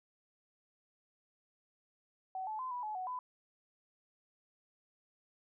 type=tone with pitch steps; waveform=sine; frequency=755 / 865 / 1025 / 982 / 854 / 742 / 1002 Hz; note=F#5 / A5 / C6 / B5 / G#5 / F#5 / B5; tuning=+35 / -30 / -36 / -10 / +48 / +5 / +25 cents; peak=-37 dBFS; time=2.35-3.19 s; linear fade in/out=2 ms; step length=120 ms; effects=none